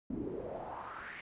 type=noise with band-pass filter sweep; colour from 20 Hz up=brown; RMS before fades=-42 dBFS; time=0.1-1.21 s; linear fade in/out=5 ms; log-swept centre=250 to 2200 Hz; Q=4.6; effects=resampled to 8000 Hz